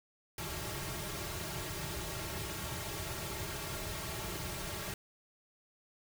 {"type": "noise with comb filter", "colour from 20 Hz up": "pink", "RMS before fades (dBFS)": -40, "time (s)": [0.38, 4.94], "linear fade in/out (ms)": 2, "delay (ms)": 4, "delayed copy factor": -0.9, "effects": []}